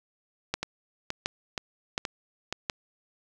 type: two click trains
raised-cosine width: 0.2 ms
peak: -10 / -13 dBFS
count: 4 / 5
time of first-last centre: 0.54-2.698 / 0.63-2.526 s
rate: 1.39 / 2.11 Hz
effects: none